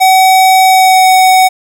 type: tone with pitch glide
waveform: square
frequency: 755 to 748.9 Hz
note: F#5 to F#5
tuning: +35 to +21 cents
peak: -4 dBFS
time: 0-1.49 s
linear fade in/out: 20 ms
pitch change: -14 cents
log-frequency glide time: 0.63-1.09 s
effects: 7-bit